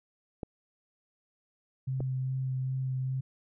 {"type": "clicks", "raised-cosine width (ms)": 2, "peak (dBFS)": -22, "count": 2, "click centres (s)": [0.432, 2.005]}
{"type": "tone with vibrato", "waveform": "sine", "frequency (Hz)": 130.81, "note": "C3", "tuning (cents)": 0, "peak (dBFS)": -29, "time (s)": [1.87, 3.21], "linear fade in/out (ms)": 10, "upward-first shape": "sine", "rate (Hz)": 2.5, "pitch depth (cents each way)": 12}
{"effects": []}